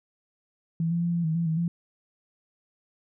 sine tone with pitch steps, 164.8 / 170.4 / 171.7 / 170.6 / 159.2 / 168.6 / 160 / 170.4 Hz, E3 / F3 / F3 / F3 / D#3 / E3 / D#3 / F3, 0 / -42 / -29 / -40 / +40 / +39 / +49 / -42 cents, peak -23 dBFS, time 0.8-1.68 s, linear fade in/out 2 ms, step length 110 ms, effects none

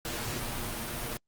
pink noise with comb filter, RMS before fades -35 dBFS, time 0.05-1.17 s, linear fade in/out 0 ms, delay 8.4 ms, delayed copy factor +0.5, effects Opus 48 kbps

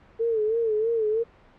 sine tone with vibrato, 444.5 Hz, A4, 18 cents sharp, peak -21 dBFS, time 0.19-1.24 s, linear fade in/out 20 ms, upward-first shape sine, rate 3.1 Hz, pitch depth 82 cents each way, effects pink hiss -54 dBFS RMS until 1.58 s + low-pass 2000 Hz 12 dB/octave

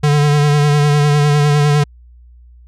square tone with vibrato, 146.83 Hz, D3, in tune, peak -10 dBFS, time 0.03-1.84 s, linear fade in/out 10 ms, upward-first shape sine, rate 9.9 Hz, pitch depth 30 cents each way, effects added 60 Hz sine -39 dBFS peak until 2.67 s + low-pass 8000 Hz 12 dB/octave

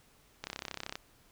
click train, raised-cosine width 0.2 ms, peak -20 dBFS, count 18, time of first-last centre 0.44-0.955 s, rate 33 Hz, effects pink hiss -64 dBFS RMS until 1.31 s

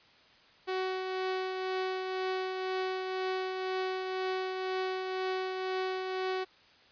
sawtooth tone with tremolo, 374.6 Hz, F#4, 21 cents sharp, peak -26 dBFS, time 0.67-6.45 s, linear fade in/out 20 ms, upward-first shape triangle, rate 2 Hz, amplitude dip 40%, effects white hiss -60 dBFS RMS until 6.91 s + resampled to 11025 Hz

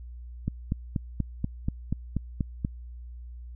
click train, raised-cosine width 5 ms, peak -14 dBFS, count 10, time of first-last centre 0.48-2.649 s, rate 4.15 Hz, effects added 60 Hz sine -39 dBFS peak until 3.55 s

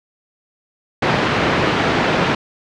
pink band-pass noise, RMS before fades -17 dBFS, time 1.02-2.35 s, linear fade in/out 5 ms, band 150 to 2800 Hz, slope 12 dB/octave, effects low-pass 6000 Hz 12 dB/octave

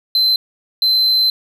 triangle tone bursts at uneven times, 4077 Hz, C8, 46 cents flat, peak -10 dBFS, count 2, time 0.15-0.36 / 0.82-1.3 s, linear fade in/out 2 ms, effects none

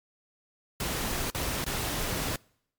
pink noise with dropouts, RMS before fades -31 dBFS, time 0.8-2.36 s, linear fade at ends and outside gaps 2 ms, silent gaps 1.302-1.347 / 1.643-1.663 s, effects noise-tail reverb RT60 0.7 s tail -26 dB re dry + MP3 96 kbps

